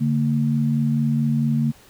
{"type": "tone pair together", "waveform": "sine", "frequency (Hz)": [143.8, 228.3], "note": ["D3", "A#3"], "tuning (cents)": [-36, -36], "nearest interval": "minor sixth", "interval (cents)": 800, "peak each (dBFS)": -20, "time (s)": [0, 1.72], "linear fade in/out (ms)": 20, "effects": ["pink hiss -50 dBFS RMS until 1.89 s"]}